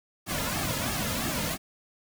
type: noise with flanger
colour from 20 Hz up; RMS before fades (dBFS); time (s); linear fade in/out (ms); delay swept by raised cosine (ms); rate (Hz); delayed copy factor
pink; -30; 0.26-1.58; 50; 2 to 2.67; 3; -0.75
effects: none